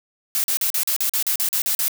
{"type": "noise bursts", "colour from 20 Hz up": "blue", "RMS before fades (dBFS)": -21, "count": 12, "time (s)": [0.35, 1.881], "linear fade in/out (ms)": 0, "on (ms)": 90, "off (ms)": 41, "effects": []}